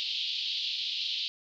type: band-pass noise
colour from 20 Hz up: pink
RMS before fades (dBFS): -33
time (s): 0-1.28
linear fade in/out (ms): 0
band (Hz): 3000 to 4400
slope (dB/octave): 48
effects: none

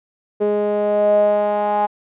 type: tone with band-pass filter sweep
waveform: sawtooth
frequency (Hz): 207.6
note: G#3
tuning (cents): 0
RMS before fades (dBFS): -17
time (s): 0.4-1.87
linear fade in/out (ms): 20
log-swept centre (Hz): 470 to 810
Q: 8
effects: resampled to 8000 Hz

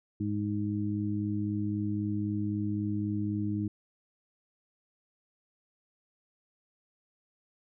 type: harmonic tone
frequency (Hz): 103.83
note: G#2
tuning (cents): 0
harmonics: 1 / 2 / 3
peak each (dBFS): -33 / -33 / -33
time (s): 0.2-3.68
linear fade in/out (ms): 5
effects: none

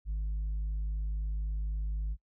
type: tone with tanh clipping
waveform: sine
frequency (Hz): 51.91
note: G#1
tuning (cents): 0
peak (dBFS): -31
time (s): 0.05-2.17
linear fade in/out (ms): 50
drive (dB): 2
effects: noise-tail reverb RT60 0.1 s tail -25 dB re dry

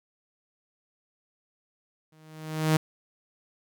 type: tone with exponential growth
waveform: sawtooth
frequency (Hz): 156.6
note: D#3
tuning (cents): +11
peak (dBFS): -14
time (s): 2.12-2.77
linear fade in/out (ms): 5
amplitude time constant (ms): 140
effects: none

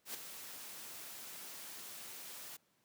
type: noise with ADSR envelope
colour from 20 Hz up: white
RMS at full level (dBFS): -41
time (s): 0.05-2.57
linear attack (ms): 92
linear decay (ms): 7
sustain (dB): -8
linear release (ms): 12
effects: pink hiss -75 dBFS RMS until 2.84 s + high-pass 150 Hz 12 dB/octave

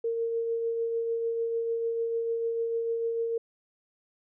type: tone with tremolo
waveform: sine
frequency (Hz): 460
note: A#4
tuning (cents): -23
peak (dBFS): -25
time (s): 0.04-3.38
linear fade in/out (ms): 5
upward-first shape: triangle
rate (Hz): 6.7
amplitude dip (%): 35
effects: none

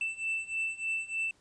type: beating tone pair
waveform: triangle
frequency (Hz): 2658 / 2661.3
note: E7 / E7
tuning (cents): +14 / +16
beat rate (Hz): 3.3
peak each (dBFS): -34 / -32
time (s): 0.01-1.31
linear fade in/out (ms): 2
effects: pink hiss -66 dBFS RMS until 1.4 s + resampled to 22050 Hz

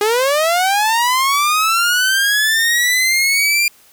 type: linear sweep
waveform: sawtooth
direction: up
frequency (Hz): 405.9 to 2400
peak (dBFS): -9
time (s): 0.01-3.68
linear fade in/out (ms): 2
effects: white hiss -49 dBFS RMS until 3.92 s

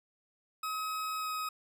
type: tone with pitch glide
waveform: 40% pulse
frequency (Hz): 1273 to 1264.9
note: D#6 to D#6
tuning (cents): +39 to +28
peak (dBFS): -33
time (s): 0.63-1.49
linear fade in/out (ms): 5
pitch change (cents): -11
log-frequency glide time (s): 1.17-1.29
effects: none

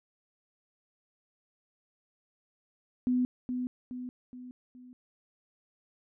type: tone with echo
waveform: sine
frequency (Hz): 250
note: B3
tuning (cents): +21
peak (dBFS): -24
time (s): 3.07-3.25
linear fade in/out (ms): 0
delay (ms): 420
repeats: 4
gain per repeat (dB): -6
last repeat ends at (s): 4.93
effects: none

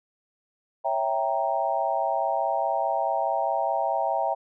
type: chord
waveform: sine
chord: C# diminished seventh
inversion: none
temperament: equal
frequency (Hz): 554.4 / 659.3 / 784 / 932.3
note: C#5 / E5 / G5 / Bb5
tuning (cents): 0 / 0 / 0 / 0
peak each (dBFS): -31 / -27 / -27 / -29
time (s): 0.84-4.35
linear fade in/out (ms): 20
effects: none

